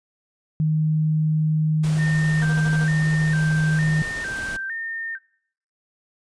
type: tone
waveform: sine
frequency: 155.56 Hz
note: D#3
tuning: in tune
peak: -17 dBFS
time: 0.6-4.02 s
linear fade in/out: 0 ms
type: noise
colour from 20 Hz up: pink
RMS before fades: -35 dBFS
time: 1.83-4.57 s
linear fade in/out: 10 ms
type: tone with vibrato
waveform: sine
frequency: 1689 Hz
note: G#6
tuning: 29 cents sharp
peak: -26 dBFS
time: 1.97-5.19 s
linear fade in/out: 50 ms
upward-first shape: square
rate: 1.1 Hz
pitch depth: 130 cents each way
type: tone bursts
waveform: 10% pulse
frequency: 237.2 Hz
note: A#3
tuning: 30 cents sharp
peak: -24 dBFS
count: 6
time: 2.41-2.844 s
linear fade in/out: 10 ms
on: 44 ms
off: 34 ms
effects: noise-tail reverb RT60 0.7 s tail -25 dB re dry + resampled to 22050 Hz